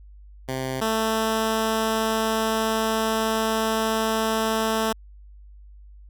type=tone pair in turn; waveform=10% pulse; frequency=131 / 221.6 Hz; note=C3 / A3; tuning=+2 / +13 cents; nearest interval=major sixth; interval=911 cents; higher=second; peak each=-18 / -13 dBFS; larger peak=second; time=0.48-0.81 / 0.81-4.93 s; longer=second; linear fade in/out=10 ms; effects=added 50 Hz sine -43 dBFS peak until 6.09 s